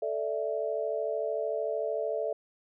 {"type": "chord", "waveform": "sine", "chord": "A suspended fourth", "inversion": "none", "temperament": "just", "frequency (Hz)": [440, 586.7, 660], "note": ["A4", "D5", "E5"], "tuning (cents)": [0, -2, 2], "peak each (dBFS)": -33, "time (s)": [0.02, 2.33], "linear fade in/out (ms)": 5, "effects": []}